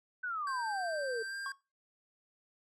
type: exponential sweep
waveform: sine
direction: down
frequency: 1531 to 437.7 Hz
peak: -34 dBFS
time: 0.23-1.23 s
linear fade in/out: 10 ms
type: tone with pitch glide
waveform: square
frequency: 1568 to 1594.5 Hz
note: G6 to G6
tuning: 0 to +29 cents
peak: -39 dBFS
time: 0.47-1.52 s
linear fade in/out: 2 ms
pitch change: +29 cents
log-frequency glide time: 1.26-1.36 s
type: tone with exponential decay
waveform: triangle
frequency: 1101 Hz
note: C#6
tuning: 12 cents flat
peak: -34 dBFS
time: 1.46-1.61 s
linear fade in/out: 1 ms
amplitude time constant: 31 ms
effects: noise-tail reverb RT60 0.3 s tail -25 dB re dry + low-pass 9000 Hz 12 dB/octave